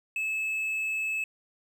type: tone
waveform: triangle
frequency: 2600 Hz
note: E7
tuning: 24 cents flat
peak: -26 dBFS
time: 0.16-1.24 s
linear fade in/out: 2 ms
effects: none